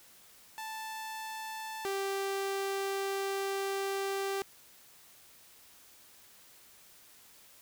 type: tone pair in turn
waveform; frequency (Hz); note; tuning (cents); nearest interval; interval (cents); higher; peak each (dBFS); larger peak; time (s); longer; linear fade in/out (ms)
sawtooth; 880 / 392; A5 / G4; 0 / 0; octave + major second; 1400; first; -35 / -28; second; 0.58-1.85 / 1.85-4.42; second; 0
effects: white hiss -58 dBFS RMS until 7.61 s